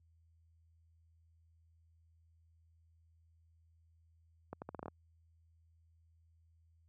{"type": "accelerating click train", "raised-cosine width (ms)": 1, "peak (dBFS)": -29, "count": 8, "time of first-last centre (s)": [4.53, 4.882], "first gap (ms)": 89, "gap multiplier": 0.8, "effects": ["added 82 Hz sine -63 dBFS peak until 6.88 s", "high-pass 80 Hz 12 dB/octave"]}